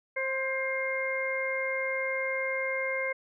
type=harmonic tone with a mistuned harmonic; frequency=530 Hz; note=C5; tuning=22 cents sharp; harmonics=1 / 2 / 3 / 4; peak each=-32 / -40 / -37 / -31 dBFS; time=0.16-3.13 s; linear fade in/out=10 ms; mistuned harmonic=2; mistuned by=-18 cents; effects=none